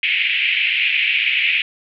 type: band-pass noise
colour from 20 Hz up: pink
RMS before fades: -18 dBFS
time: 0.03-1.62 s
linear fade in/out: 2 ms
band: 2200 to 2900 Hz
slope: 48 dB/octave
effects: none